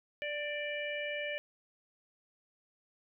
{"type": "harmonic tone with a mistuned harmonic", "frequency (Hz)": 587.3, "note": "D5", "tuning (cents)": 0, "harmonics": [1, 3, 4, 5], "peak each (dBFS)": [-38, -41, -40, -44], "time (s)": [0.22, 1.38], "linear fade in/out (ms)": 0, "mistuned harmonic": 3, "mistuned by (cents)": 18, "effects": []}